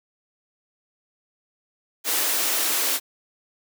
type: high-pass noise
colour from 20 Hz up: white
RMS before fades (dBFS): -23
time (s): 2.04-3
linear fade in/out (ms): 50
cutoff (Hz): 260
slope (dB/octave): 48
effects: none